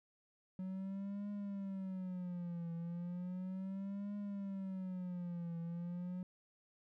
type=tone with vibrato; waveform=triangle; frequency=185.3 Hz; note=F#3; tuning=3 cents sharp; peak=-38 dBFS; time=0.59-6.23 s; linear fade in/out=2 ms; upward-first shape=triangle; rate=0.35 Hz; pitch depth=180 cents each way; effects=none